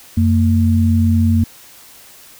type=tone pair together; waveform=sine; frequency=90.4 / 227.8 Hz; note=F#2 / A#3; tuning=-40 / -40 cents; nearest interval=octave + major third; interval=1600 cents; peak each=-12 / -14 dBFS; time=0.17-1.44 s; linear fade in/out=5 ms; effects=white hiss -42 dBFS RMS until 2.39 s